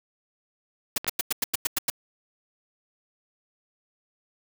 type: noise bursts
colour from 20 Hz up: white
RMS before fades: -24 dBFS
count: 9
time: 0.96-1.901 s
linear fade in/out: 5 ms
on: 21 ms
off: 94 ms
type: clicks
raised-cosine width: 0.3 ms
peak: -17 dBFS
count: 2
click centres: 1.045 / 1.067 s
effects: none